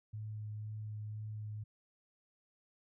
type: tone with vibrato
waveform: sine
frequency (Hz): 106.9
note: A2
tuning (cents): -49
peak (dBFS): -40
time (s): 0.13-1.64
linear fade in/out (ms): 10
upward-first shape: sine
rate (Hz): 2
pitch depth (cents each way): 12
effects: none